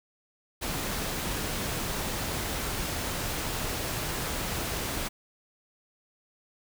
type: noise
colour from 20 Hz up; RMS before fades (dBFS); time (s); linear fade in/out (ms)
pink; -32; 0.61-5.09; 20
effects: none